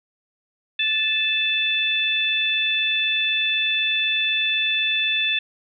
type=harmonic tone; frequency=876 Hz; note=A5; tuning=8 cents flat; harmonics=2 / 3 / 4; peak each=-28 / -22 / -22 dBFS; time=0.79-5.39 s; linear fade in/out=5 ms; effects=none